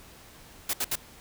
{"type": "noise bursts", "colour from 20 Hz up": "white", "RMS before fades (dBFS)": -28, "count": 3, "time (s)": [0.69, 0.956], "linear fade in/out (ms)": 5, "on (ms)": 44, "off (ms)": 67, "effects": ["pink hiss -51 dBFS RMS until 1.2 s"]}